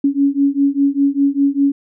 sine beating tone pair, 277.2 / 282.2 Hz, C#4 / C#4, 0 / +31 cents, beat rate 5 Hz, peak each -15 dBFS, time 0.04-1.72 s, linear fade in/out 5 ms, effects none

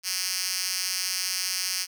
5% pulse tone with high-pass filter, 185 Hz, F#3, in tune, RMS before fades -29 dBFS, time 0.03-1.87 s, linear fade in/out 50 ms, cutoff 4300 Hz, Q 1.6, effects none

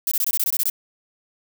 violet noise bursts, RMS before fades -21 dBFS, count 10, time 0.07-0.699 s, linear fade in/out 2 ms, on 44 ms, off 21 ms, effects none

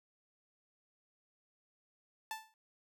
sawtooth tone with exponential decay, 880 Hz, A5, in tune, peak -32 dBFS, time 2.31-2.54 s, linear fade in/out 1 ms, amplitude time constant 49 ms, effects none

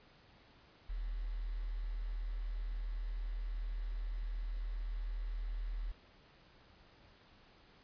sine tone with quantisation, 40 Hz, D#1, 49 cents sharp, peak -36 dBFS, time 0.89-5.92 s, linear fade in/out 10 ms, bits 10, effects pink hiss -63 dBFS RMS until 7.83 s + resampled to 11025 Hz

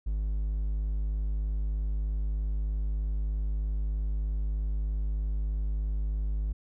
triangle tone, 51.6 Hz, G#1, 10 cents flat, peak -25 dBFS, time 0.06-6.53 s, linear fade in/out 10 ms, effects none

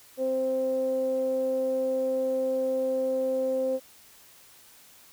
sawtooth tone with low-pass filter, 261.6 Hz, C4, in tune, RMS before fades -27 dBFS, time 0.17-3.8 s, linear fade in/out 50 ms, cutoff 530 Hz, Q 7.7, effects white hiss -54 dBFS RMS until 5.12 s

